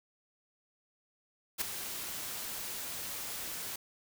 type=noise with ADSR envelope; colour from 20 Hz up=white; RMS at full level=-30 dBFS; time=1.58-3.76 s; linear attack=34 ms; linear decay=7 ms; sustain=-10 dB; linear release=4 ms; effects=none